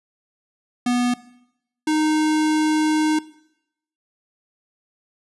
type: tone pair in turn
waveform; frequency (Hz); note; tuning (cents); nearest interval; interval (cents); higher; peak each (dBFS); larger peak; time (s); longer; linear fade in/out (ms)
square; 244.9 / 309.1; B3 / D#4; -14 / -11; major third; 403; second; -18; neither; 0.86-1.14 / 1.87-3.19; second; 5
effects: noise-tail reverb RT60 0.8 s tail -19 dB re dry + resampled to 24000 Hz